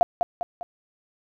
sine tone with echo, 698.5 Hz, F5, in tune, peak -12 dBFS, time 0.01-0.03 s, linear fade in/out 0 ms, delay 200 ms, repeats 3, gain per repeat -6 dB, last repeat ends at 0.63 s, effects none

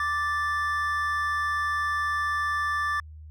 triangle tone pair together, 1174.7 / 1760 Hz, D6 / A6, 0 / 0 cents, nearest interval perfect fifth, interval 700 cents, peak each -25 / -26 dBFS, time 0-3 s, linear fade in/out 2 ms, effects added 77 Hz sine -41 dBFS peak until 3.3 s

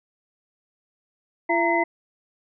sine tone cluster, 339.1 / 676 / 928 / 2031 Hz, E4 / E5 / A#5 / B6, +49 / +43 / -8 / +48 cents, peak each -24 dBFS, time 1.49-1.84 s, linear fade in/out 10 ms, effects none

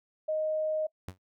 sine tone, 622.3 Hz, D#5, in tune, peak -27 dBFS, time 0.28-0.87 s, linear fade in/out 10 ms
sawtooth tone with exponential decay, 92.5 Hz, F#2, in tune, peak -31 dBFS, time 1.08-1.18 s, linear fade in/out 0 ms, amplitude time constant 20 ms
effects noise-tail reverb RT60 0.1 s tail -23 dB re dry

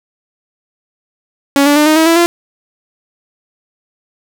sawtooth tone with pitch steps, 279.9 / 289.6 / 299.6 / 310 / 320.8 / 331.9 / 343.4 Hz, C#4 / D4 / D4 / D#4 / E4 / E4 / F4, +17 / -24 / +35 / -6 / -47 / +12 / -29 cents, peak -3 dBFS, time 1.56-2.26 s, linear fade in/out 0 ms, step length 100 ms, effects none

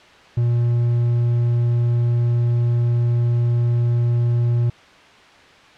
triangle tone, 119.2 Hz, A#2, 39 cents sharp, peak -13 dBFS, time 0.37-4.7 s, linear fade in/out 5 ms, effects white hiss -46 dBFS RMS until 5.77 s + low-pass 3000 Hz 12 dB/octave

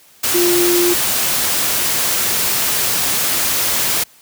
sine tone in noise, 350 Hz, F4, 4 cents sharp, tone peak -13 dBFS, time 0.34-0.94 s, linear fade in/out 10 ms, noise white, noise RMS -17 dBFS, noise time 0.23-4.04 s, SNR +1 dB, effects white hiss -48 dBFS RMS until 4.21 s + high-pass 60 Hz 12 dB/octave

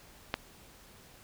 click, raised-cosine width 0.3 ms, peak -13 dBFS, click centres 0.341 s, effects pink hiss -56 dBFS RMS until 1.23 s

